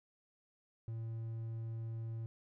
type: tone with hard clipping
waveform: triangle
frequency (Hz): 113.4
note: A#2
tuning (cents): -47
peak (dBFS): -40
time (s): 0.88-2.26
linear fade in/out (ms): 0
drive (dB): 6
effects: none